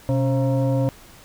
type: tone with frequency modulation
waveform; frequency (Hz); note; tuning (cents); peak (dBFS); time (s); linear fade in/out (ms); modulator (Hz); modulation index
sine; 127.1; C3; -50; -17; 0.09-0.89; 0; 405; 1
effects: pink hiss -47 dBFS RMS until 1.24 s